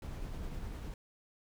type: noise with tremolo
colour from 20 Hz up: brown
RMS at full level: -40 dBFS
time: 0.02-0.94 s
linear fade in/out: 2 ms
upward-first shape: sine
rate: 9.9 Hz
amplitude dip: 25%
effects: none